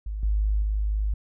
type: tone with level steps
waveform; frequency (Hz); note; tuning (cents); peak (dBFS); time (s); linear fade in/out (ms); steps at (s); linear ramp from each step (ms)
sine; 51.91; G#1; 0; -28 / -20 / -22; 0.06-1.14; 5; 0.23 / 0.62; 2
effects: none